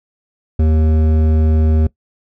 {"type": "tone with hard clipping", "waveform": "sine", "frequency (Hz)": 78.4, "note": "D#2", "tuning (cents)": 14, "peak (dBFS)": -12, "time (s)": [0.59, 1.87], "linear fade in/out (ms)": 5, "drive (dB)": 12, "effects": ["noise-tail reverb RT60 0.1 s tail -20 dB re dry"]}